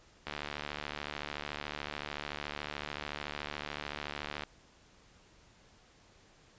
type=click train; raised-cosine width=0.3 ms; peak=-21 dBFS; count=308; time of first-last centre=0.27-4.436 s; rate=73.7 Hz; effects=pink hiss -62 dBFS RMS until 6.58 s + resampled to 16000 Hz